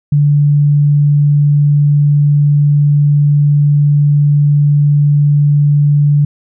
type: tone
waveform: sine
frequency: 145.7 Hz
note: D3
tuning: 13 cents flat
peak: -6 dBFS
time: 0.12-6.25 s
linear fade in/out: 5 ms
effects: none